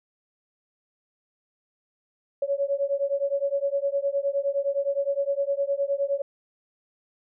sine beating tone pair, 554.4 / 564.1 Hz, C#5 / C#5, 0 / +30 cents, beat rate 9.7 Hz, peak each -26 dBFS, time 2.42-6.22 s, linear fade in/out 5 ms, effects none

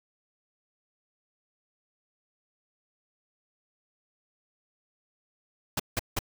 pink noise bursts, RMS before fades -28 dBFS, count 3, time 5.77-6.191 s, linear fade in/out 5 ms, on 27 ms, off 170 ms, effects none

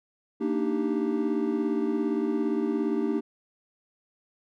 triangle chord, Eb major seventh, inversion second, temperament equal with one note detuned, 230.5 / 293.7 / 311.1 / 392 Hz, Bb3 / D4 / Eb4 / G4, -19 / 0 / 0 / 0 cents, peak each -28 dBFS, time 0.4-3.21 s, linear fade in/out 20 ms, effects none

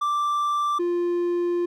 triangle tone pair in turn, 1174.7 / 349.2 Hz, D6 / F4, 0 / 0 cents, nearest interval octave + major sixth, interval 2100 cents, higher first, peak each -19 dBFS, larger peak neither, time 0.01-0.79 / 0.79-1.66 s, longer second, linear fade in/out 10 ms, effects none

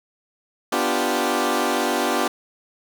15% pulse chord, G dominant seventh, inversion first, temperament equal, 246.9 / 293.7 / 349.2 / 392 Hz, B3 / D4 / F4 / G4, 0 / 0 / 0 / 0 cents, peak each -19 dBFS, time 0.72-2.28 s, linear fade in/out 5 ms, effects none

